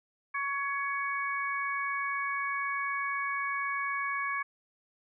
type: harmonic tone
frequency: 559 Hz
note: C#5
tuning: 14 cents sharp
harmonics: 2 / 3 / 4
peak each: -33 / -35 / -35 dBFS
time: 0.34-4.43 s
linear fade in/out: 10 ms
effects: none